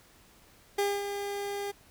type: tone with ADSR envelope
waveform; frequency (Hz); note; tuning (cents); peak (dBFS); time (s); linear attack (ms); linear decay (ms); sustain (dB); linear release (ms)
30% pulse; 403.4; G4; +50; -22; 0.78-1.72; 8; 230; -8; 17
effects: pink hiss -59 dBFS RMS until 1.9 s